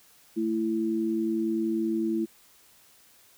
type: tone pair together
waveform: sine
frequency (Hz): 221.7 / 332.4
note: A3 / E4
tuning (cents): +13 / +15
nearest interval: perfect fifth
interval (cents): 702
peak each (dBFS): -29 / -26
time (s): 0.36-2.26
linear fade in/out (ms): 20
effects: white hiss -58 dBFS RMS until 3.37 s